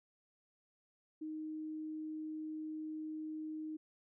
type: tone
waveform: sine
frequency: 311.2 Hz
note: D#4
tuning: in tune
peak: -40 dBFS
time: 1.21-3.77 s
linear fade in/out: 10 ms
effects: none